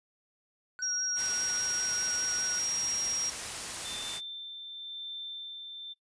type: tone with vibrato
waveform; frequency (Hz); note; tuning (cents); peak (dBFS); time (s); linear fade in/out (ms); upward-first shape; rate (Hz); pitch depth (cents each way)
triangle; 1480; F#6; 0; -37; 0.79-2.59; 0; sine; 5; 32
type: tone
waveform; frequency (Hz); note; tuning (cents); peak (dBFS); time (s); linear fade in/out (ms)
sine; 5620; F8; +10; -30; 0.82-3.3; 5
type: noise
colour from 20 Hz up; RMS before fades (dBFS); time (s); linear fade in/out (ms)
white; -37; 1.15-4.21; 50
type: tone with tremolo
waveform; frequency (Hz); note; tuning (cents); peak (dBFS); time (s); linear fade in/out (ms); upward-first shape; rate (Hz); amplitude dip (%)
sine; 3560; A7; +20; -37; 3.84-5.94; 20; sine; 0.95; 35
effects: noise-tail reverb RT60 0.1 s tail -17 dB re dry + resampled to 22050 Hz